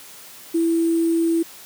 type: tone with sample-and-hold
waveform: sine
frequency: 331.5 Hz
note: E4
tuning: 10 cents sharp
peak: -16 dBFS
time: 0.54-1.43 s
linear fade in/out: 10 ms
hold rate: 8820 Hz
effects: white hiss -42 dBFS RMS until 1.65 s + high-pass 100 Hz 12 dB/octave